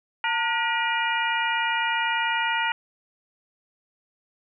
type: harmonic tone with a mistuned harmonic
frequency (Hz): 479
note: A#4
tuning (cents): +47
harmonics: 2 / 3 / 4 / 5 / 6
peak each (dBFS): -26 / -28 / -29 / -30 / -31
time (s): 0.24-2.72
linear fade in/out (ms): 2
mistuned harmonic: 2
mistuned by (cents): -92
effects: none